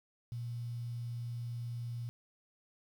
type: tone with quantisation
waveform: sine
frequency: 119.1 Hz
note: A#2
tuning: 38 cents sharp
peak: -37 dBFS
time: 0.32-2.09 s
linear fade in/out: 0 ms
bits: 10
effects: none